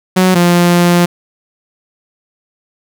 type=tone pair in turn; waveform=sawtooth; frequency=185 / 174.62 Hz; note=F#3 / F3; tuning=0 / 0 cents; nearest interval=minor second; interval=100 cents; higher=first; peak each=-3 dBFS; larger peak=neither; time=0.16-0.35 / 0.35-1.06 s; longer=second; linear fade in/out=10 ms; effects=none